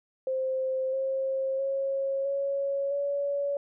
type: tone with pitch steps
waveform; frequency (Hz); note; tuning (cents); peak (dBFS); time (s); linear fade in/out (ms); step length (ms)
sine; 523.3 / 533.7 / 544.3 / 555.1 / 566.1; C5 / C5 / C#5 / C#5 / C#5; 0 / +34 / -32 / +2 / +36; -26; 0.27-3.57; 2; 660
effects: none